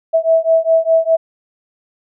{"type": "beating tone pair", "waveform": "sine", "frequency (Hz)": [650, 654.9], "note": ["E5", "E5"], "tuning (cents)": [-24, -11], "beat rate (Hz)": 4.9, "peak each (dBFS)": -13, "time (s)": [0.13, 1.17], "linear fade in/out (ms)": 20, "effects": []}